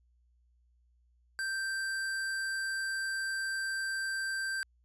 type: tone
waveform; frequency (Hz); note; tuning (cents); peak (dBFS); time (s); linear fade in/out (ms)
square; 1568; G6; 0; -33; 1.39-4.63; 0
effects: added 60 Hz sine -65 dBFS peak until 4.84 s + resampled to 24000 Hz